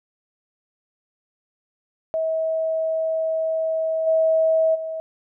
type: tone with level steps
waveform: sine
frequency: 643 Hz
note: E5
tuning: 43 cents flat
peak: -20 / -15 / -26 dBFS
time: 2.14-5 s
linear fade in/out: 0 ms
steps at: 4.06 / 4.74 s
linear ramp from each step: 20 ms
effects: none